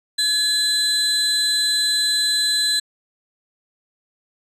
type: tone pair together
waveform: 35% pulse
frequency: 1700 / 4040 Hz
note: G#6 / B7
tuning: +40 / +39 cents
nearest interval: octave + minor third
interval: 1499 cents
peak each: -24 / -16 dBFS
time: 0.18-2.8 s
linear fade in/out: 10 ms
effects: resampled to 32000 Hz